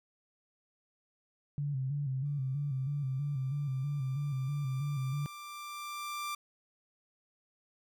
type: tone with vibrato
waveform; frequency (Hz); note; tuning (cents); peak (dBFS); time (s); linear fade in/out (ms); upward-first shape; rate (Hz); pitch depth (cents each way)
sine; 137.9; C#3; -9; -31; 1.58-5.26; 0; square; 3.1; 79
type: tone with exponential growth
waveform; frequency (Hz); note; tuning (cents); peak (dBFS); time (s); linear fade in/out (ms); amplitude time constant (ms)
sawtooth; 1181; D6; +9; -31; 2.25-6.35; 5; 890
effects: none